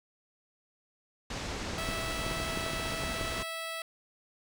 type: low-pass noise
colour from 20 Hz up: pink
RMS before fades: -37 dBFS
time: 1.3-3.43 s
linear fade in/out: 5 ms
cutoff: 7100 Hz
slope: 24 dB/octave
type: clicks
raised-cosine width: 2 ms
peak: -23 dBFS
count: 12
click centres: 1.735 / 1.889 / 2.265 / 2.312 / 2.401 / 2.574 / 2.664 / 2.734 / 2.799 / 2.922 / 3.036 / 3.212 s
type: tone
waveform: 10% pulse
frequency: 655 Hz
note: E5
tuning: 11 cents flat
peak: -27 dBFS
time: 1.78-3.82 s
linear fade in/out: 2 ms
effects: none